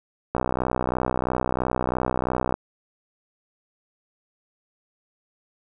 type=click train; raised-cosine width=1 ms; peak=-9 dBFS; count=139; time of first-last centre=0.35-2.54 s; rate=63 Hz; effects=none